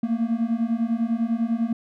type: beating tone pair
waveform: triangle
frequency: 225.2 / 235.2 Hz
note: A3 / A#3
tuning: +40 / +16 cents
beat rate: 10 Hz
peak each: -22 / -22 dBFS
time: 0.03-1.73 s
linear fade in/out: 5 ms
effects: none